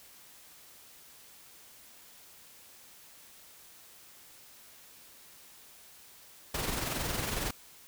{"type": "noise with amplitude modulation", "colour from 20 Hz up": "pink", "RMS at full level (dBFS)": -32, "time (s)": [6.54, 7.51], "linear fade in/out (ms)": 5, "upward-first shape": "sine", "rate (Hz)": 21.8, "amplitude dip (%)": 45, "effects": ["white hiss -55 dBFS RMS until 7.87 s"]}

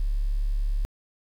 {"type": "tone", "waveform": "sine", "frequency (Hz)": 35.52, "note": "C#1", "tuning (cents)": 43, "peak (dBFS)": -21, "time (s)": [0, 0.85], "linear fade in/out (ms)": 0, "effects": ["tanh soft clip ceiling -18 dBFS", "9-bit"]}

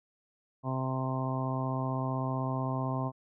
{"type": "harmonic tone", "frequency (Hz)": 130.81, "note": "C3", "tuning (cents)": 0, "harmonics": [1, 2, 3, 4, 5, 6, 7, 8], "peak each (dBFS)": [-32, -36, -44, -45, -39, -43, -41, -39], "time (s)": [0.63, 3.12], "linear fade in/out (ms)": 50, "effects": []}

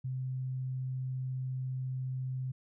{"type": "tone", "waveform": "sine", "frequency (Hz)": 129.6, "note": "C3", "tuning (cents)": -16, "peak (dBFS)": -33, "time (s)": [0.04, 2.52], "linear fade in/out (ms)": 10, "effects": []}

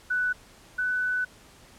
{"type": "tone pair in turn", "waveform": "sine", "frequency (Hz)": [1488, 1496.3], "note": ["F#6", "F#6"], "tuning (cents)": [9, 19], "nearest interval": "unison", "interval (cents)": 10, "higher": "second", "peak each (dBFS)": [-23, -24], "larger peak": "first", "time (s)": [[0.1, 0.33], [0.78, 1.25]], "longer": "second", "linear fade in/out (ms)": 10, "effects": ["pink hiss -53 dBFS RMS until 1.78 s", "low-pass 11000 Hz 12 dB/octave"]}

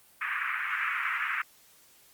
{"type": "band-pass noise", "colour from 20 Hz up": "pink", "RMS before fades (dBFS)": -31, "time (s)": [0.21, 1.42], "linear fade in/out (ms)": 5, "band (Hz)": [1200, 2400], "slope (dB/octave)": 48, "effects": ["white hiss -59 dBFS RMS until 2.13 s", "Opus 32 kbps"]}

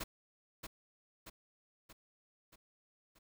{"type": "noise with echo", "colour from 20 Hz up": "pink", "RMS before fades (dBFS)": -40, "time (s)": [0, 0.04], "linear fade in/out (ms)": 10, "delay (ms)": 630, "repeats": 5, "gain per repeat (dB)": -5, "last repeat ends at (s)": 3.19, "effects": []}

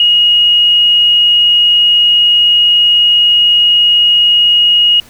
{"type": "tone", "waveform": "sine", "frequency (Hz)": 2881, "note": "F#7", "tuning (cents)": -47, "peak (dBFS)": -5, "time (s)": [0, 5], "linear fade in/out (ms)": 2, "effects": ["pink hiss -40 dBFS RMS until 5.09 s"]}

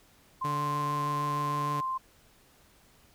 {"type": "tone", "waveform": "sine", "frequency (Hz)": 1046, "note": "C6", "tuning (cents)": -1, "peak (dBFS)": -29, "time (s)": [0.41, 1.98], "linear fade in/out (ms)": 10}
{"type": "tone with vibrato", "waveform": "sawtooth", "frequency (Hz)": 145.2, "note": "D3", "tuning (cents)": -19, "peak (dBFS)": -29, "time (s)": [0.44, 1.81], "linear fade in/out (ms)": 10, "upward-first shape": "sine", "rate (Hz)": 6.5, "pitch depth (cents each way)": 9}
{"effects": ["pink hiss -61 dBFS RMS until 3.14 s"]}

